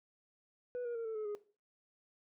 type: tone with pitch steps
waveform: sine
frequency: 492.3 / 475.8 / 459.9 / 444.5 / 429.6 / 415.2 Hz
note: B4 / A#4 / A#4 / A4 / A4 / G#4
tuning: -6 / +35 / -23 / +18 / -41 / 0 cents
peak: -34 dBFS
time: 0.75-1.35 s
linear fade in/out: 0 ms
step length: 100 ms
effects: noise-tail reverb RT60 0.4 s tail -19 dB re dry + tanh soft clip ceiling -36 dBFS